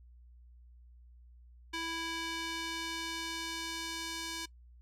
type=tone with band-pass filter sweep; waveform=square; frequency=329.6 Hz; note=E4; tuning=in tune; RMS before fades=-39 dBFS; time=1.73-4.46 s; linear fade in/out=10 ms; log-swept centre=2900 to 5100 Hz; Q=0.82; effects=noise-tail reverb RT60 0.1 s tail -21 dB re dry + added 60 Hz sine -54 dBFS peak until 4.81 s